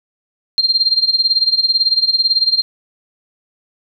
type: tone with tremolo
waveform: sine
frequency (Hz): 4186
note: C8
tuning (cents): 0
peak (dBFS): -8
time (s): 0.58-2.62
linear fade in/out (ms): 0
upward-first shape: sine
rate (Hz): 18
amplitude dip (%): 85
effects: none